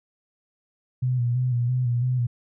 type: tone with vibrato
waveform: sine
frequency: 123.47 Hz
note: B2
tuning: in tune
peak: -20 dBFS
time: 1.02-2.27 s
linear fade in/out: 10 ms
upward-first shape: square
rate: 3 Hz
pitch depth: 44 cents each way
effects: none

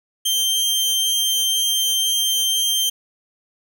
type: tone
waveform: sawtooth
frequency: 3151 Hz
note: G7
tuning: 8 cents sharp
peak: -14 dBFS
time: 0.25-2.9 s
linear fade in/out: 10 ms
effects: none

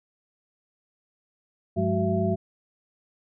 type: tone cluster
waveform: sine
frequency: 100.3 / 179.8 / 208.3 / 373.9 / 669 Hz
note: G2 / F#3 / G#3 / F#4 / E5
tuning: +40 / -49 / +5 / +18 / +25 cents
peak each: -28 dBFS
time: 1.76-2.36 s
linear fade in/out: 20 ms
effects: none

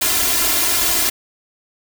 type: noise with comb filter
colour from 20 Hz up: white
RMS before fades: -17 dBFS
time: 0.01-1.1 s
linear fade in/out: 10 ms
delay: 2.9 ms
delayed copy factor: +1
effects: none

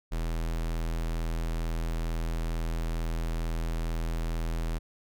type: tone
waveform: square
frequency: 41.11 Hz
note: E1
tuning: 4 cents flat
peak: -29 dBFS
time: 0.11-4.79 s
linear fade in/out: 20 ms
effects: none

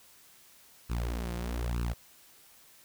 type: tone with flanger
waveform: sawtooth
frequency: 59 Hz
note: A#1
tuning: 22 cents sharp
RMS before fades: -33 dBFS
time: 0.89-1.94 s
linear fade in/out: 20 ms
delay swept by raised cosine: 0.72 to 5.72 ms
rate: 1.1 Hz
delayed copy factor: +0.95
effects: white hiss -58 dBFS RMS until 2.84 s

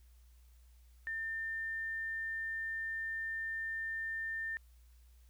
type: tone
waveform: sine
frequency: 1800 Hz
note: A6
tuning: 39 cents sharp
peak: -36 dBFS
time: 1.07-4.57 s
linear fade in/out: 0 ms
effects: added 60 Hz sine -58 dBFS peak until 5.29 s + white hiss -73 dBFS RMS until 5.29 s

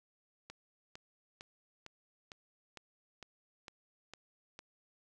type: click train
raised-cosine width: 0.2 ms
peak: -30 dBFS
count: 10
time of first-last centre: 0.5-4.591 s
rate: 2.2 Hz
effects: none

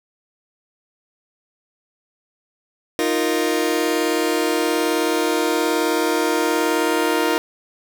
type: chord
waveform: sawtooth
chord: Eb suspended second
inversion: none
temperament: just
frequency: 311.1 / 350 / 466.7 Hz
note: Eb4 / F4 / Bb4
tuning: 0 / +4 / +2 cents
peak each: -18 dBFS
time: 2.99-7.38 s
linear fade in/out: 0 ms
effects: none

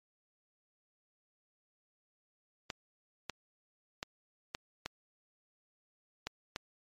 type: clicks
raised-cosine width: 0.2 ms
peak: -19 dBFS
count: 7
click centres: 2.702 / 3.297 / 4.029 / 4.549 / 4.86 / 6.27 / 6.561 s
effects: MP3 64 kbps

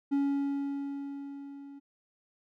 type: tone with level ramp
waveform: triangle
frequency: 280 Hz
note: C#4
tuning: 18 cents sharp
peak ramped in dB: -22 to -43 dBFS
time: 0.11-1.8 s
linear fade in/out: 20 ms
effects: none

